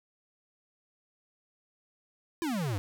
square exponential sweep, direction down, 352.5 to 92.5 Hz, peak -30 dBFS, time 2.42-2.78 s, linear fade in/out 0 ms, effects none

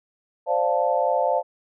sine chord, D minor seventh, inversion third, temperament equal, 523.3 / 587.3 / 698.5 / 880 Hz, C5 / D5 / F5 / A5, 0 / 0 / 0 / 0 cents, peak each -24 / -24 / -24 / -25 dBFS, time 0.46-1.43 s, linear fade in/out 50 ms, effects none

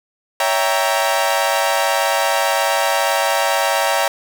sawtooth chord, C# diminished seventh, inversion none, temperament equal with one note detuned, 561.1 / 659.3 / 784 / 932.3 Hz, C#5 / E5 / G5 / Bb5, +21 / 0 / 0 / 0 cents, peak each -17 dBFS, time 0.4-4.08 s, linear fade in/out 2 ms, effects none

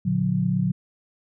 sine chord, Bb augmented, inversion none, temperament just, 116.54 / 145.68 / 182.1 Hz, Bb2 / D3 / F#3, 0 / -14 / -27 cents, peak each -27 / -25 / -22 dBFS, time 0.05-0.72 s, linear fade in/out 10 ms, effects none

